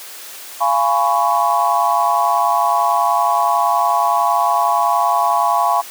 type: chord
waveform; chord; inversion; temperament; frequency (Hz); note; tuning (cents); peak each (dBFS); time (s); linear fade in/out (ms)
sine; C# dominant seventh; first; just; 693 / 831.5 / 997.9 / 1108.7; E#5 / G#5 / B5 / C#6; -14 / +2 / +18 / 0; -18; 0.6-5.82; 20
effects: white hiss -34 dBFS RMS until 5.9 s + high-pass 400 Hz 12 dB/octave